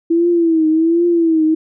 sine tone with vibrato, 329.6 Hz, E4, in tune, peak -10 dBFS, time 0.1-1.55 s, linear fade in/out 10 ms, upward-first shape triangle, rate 1.3 Hz, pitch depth 100 cents each way, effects none

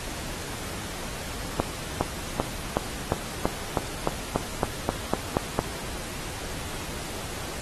accelerating click train, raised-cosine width 1 ms, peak -8 dBFS, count 14, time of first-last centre 1.6-5.591 s, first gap 410 ms, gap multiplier 0.95, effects pink hiss -36 dBFS RMS until 7.61 s + AAC 32 kbps

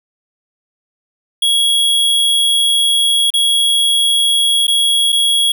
square tone with dropouts, 3322 Hz, G#7, in tune, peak -11 dBFS, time 1.42-5.52 s, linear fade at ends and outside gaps 5 ms, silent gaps 3.304-3.338 / 4.669-4.679 / 5.122-5.126 s, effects none

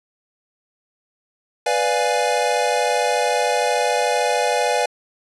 square chord, B diminished seventh, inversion none, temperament equal, 493.9 / 587.3 / 698.5 / 830.6 Hz, B4 / D5 / F5 / Ab5, 0 / 0 / 0 / 0 cents, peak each -23 / -24 / -24 / -23 dBFS, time 1.66-4.86 s, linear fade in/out 5 ms, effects resampled to 24000 Hz

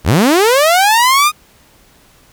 sawtooth linear sweep, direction up, 50.2 to 1247 Hz, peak -4 dBFS, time 0.04-1.32 s, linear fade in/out 50 ms, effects pink hiss -48 dBFS RMS until 2.32 s

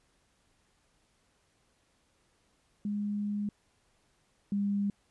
sine tone pair in turn, 206 / 201.5 Hz, G#3 / G3, -14 / +48 cents, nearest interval unison, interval 38 cents, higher first, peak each -30 / -27 dBFS, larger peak second, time 2.85-3.49 / 4.52-4.9 s, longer first, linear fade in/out 2 ms, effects pink hiss -71 dBFS RMS until 5.1 s + resampled to 24000 Hz

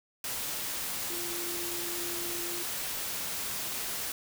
sine tone in noise, 346.2 Hz, F4, 15 cents flat, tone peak -40 dBFS, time 1.1-2.63 s, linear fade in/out 2 ms, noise white, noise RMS -35 dBFS, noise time 0.24-4.12 s, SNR -8 dB, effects none

